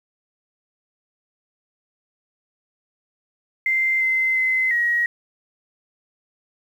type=tone with pitch steps; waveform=sine; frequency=2085 / 2066 / 2052 / 1898 Hz; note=C7 / C7 / C7 / A#6; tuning=-7 / -22 / -34 / +31 cents; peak=-17 dBFS; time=3.66-5.06 s; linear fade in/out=2 ms; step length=350 ms; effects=8-bit

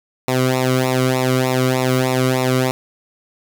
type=tone with flanger; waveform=sawtooth; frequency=128.7 Hz; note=C3; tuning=28 cents flat; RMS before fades=-17 dBFS; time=0.28-2.71 s; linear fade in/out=0 ms; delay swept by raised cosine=0.63 to 1.19 ms; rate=3.3 Hz; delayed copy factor=-0.9; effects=none

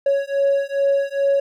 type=beating tone pair; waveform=triangle; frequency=554.4 / 556.8 Hz; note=C#5 / C#5; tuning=0 / +8 cents; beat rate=2.4 Hz; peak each=-17 dBFS; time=0.06-1.4 s; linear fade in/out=5 ms; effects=tanh soft clip ceiling -8 dBFS

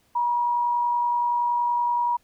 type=tone with amplitude modulation; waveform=sine; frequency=960 Hz; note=B5; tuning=49 cents flat; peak=-19 dBFS; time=0.15-2.17 s; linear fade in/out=10 ms; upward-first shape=sine; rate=50.6 Hz; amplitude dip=25%; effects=pink hiss -64 dBFS RMS until 2.23 s

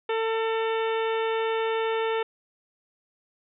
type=harmonic tone with a mistuned harmonic; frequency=448.1 Hz; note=A4; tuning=32 cents sharp; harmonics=1 / 2 / 3 / 4 / 5 / 6 / 7 / 8; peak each=-25 / -31 / -35 / -37 / -39 / -41 / -42 / -43 dBFS; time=0.09-2.23 s; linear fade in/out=5 ms; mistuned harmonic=7; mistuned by=-67 cents; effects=none

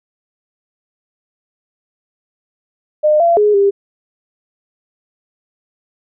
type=tone with pitch steps; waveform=sine; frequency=607 / 681 / 417.8 / 398.9 Hz; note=D#5 / F5 / G#4 / G4; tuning=-43 / -44 / +10 / +30 cents; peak=-8 dBFS; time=3.03-3.71 s; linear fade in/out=20 ms; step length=170 ms; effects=none

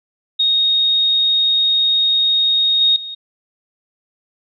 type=tone with level steps; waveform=sine; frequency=3729 Hz; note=A#7; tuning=in tune; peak=-12 / -10 / -26 dBFS; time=0.39-3.15 s; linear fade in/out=10 ms; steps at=2.81 / 2.96 s; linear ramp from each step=2 ms; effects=none

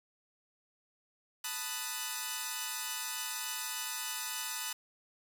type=chord; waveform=5% pulse; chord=B dominant seventh; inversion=third; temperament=equal; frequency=880 / 987.8 / 1244.5 / 1480 Hz; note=A5 / B5 / D#6 / F#6; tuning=0 / 0 / 0 / 0 cents; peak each=-30 dBFS; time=1.44-4.73 s; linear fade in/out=5 ms; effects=10-bit

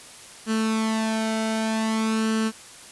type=tone with flanger; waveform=sawtooth; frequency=220.9 Hz; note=A3; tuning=7 cents sharp; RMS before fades=-24 dBFS; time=0.46-2.52 s; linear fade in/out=50 ms; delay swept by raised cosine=0.68 to 1.38 ms; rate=0.53 Hz; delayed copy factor=+0.65; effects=white hiss -44 dBFS RMS until 2.91 s + resampled to 24000 Hz

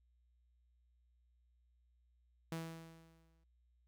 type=tone with exponential decay; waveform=sawtooth; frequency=163.7 Hz; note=E3; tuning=12 cents flat; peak=-35 dBFS; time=2.52-3.44 s; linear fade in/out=2 ms; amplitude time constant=200 ms; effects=added 60 Hz sine -70 dBFS peak until 3.87 s

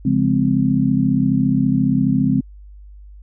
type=chord; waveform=sine; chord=Db major seventh; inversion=none; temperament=just; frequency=138.59 / 173.24 / 207.9 / 259.9 Hz; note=Db3 / F3 / Ab3 / C4; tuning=0 / -14 / +2 / -11 cents; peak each=-20 / -22 / -19 / -17 dBFS; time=0.05-2.41 s; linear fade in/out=5 ms; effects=added 50 Hz sine -37 dBFS peak until 3.22 s

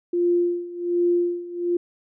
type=tone with tremolo; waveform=sine; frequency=349.2 Hz; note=F4; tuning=in tune; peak=-16 dBFS; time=0.13-1.77 s; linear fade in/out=5 ms; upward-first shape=sine; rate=1.3 Hz; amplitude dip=85%; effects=none

